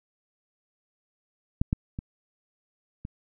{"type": "clicks", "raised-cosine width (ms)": 5, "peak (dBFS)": [-10, -11, -20, -23], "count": 4, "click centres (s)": [1.615, 1.729, 1.989, 3.051], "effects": []}